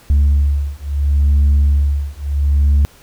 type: beating tone pair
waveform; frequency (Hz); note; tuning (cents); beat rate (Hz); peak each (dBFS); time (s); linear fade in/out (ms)
sine; 71 / 71.73; C#2 / D2; +42 / -40; 0.73; -12; 0.1-2.85; 0
effects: tanh soft clip ceiling -7 dBFS + pink hiss -46 dBFS RMS until 3.02 s